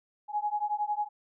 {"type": "beating tone pair", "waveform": "sine", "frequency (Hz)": [830.6, 841.6], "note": ["G#5", "G#5"], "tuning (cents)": [0, 23], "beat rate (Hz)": 11, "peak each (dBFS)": -31, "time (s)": [0.28, 1.09], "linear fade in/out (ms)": 50, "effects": []}